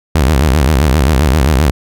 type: tone with vibrato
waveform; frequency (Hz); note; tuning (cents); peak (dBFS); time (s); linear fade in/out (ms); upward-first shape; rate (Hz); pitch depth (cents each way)
sawtooth; 71; C#2; +42; -4; 0.15-1.71; 5; sine; 7.6; 230
effects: none